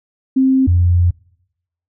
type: tone pair in turn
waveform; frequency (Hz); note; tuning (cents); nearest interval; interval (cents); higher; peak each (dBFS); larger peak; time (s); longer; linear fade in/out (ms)
sine; 263.7 / 87.78; C4 / F2; +14 / +9; octave + perfect fifth; 1905; first; -9; neither; 0.36-0.67 / 0.67-1.11; second; 10
effects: noise-tail reverb RT60 0.8 s tail -25 dB re dry